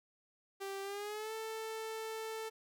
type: tone with pitch glide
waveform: sawtooth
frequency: 392 to 442.6 Hz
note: G4 to A4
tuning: 0 to +10 cents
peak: -36 dBFS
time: 0.6-2.5 s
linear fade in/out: 20 ms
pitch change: +210 cents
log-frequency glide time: 0.82-1.33 s
effects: none